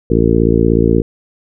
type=harmonic tone; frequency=56.6 Hz; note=A1; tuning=50 cents sharp; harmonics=1 / 2 / 3 / 4 / 5 / 6 / 7 / 8; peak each=-17 / -17 / -17 / -17 / -17 / -17 / -17 / -17 dBFS; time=0.1-1.02 s; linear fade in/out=5 ms; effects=none